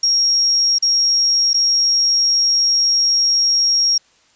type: tone with dropouts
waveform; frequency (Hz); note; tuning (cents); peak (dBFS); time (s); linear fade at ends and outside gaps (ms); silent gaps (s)
sine; 5588; F8; 0; -12; 0.03-3.98; 5; 0.785-0.824 / 1.533-1.542
effects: white hiss -55 dBFS RMS until 4.35 s + resampled to 16000 Hz